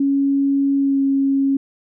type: tone with pitch glide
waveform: sine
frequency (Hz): 277.2 to 273.7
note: C#4 to C#4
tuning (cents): 0 to -22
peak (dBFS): -14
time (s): 0-1.57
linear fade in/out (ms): 5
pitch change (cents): -22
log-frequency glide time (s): 0.77-1.01
effects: none